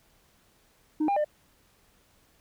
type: tone with pitch steps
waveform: sine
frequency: 307.2 / 802 / 601 Hz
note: D#4 / G5 / D5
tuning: -22 / +39 / +40 cents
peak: -20 dBFS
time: 1-1.246 s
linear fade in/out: 10 ms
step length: 82 ms
effects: tanh soft clip ceiling -22 dBFS + pink hiss -64 dBFS RMS until 2.4 s